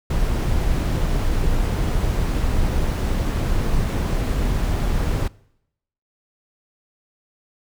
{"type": "noise", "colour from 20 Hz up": "brown", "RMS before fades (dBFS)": -20, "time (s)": [0.1, 5.28], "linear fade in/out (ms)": 5, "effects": ["noise-tail reverb RT60 0.8 s tail -23 dB re dry"]}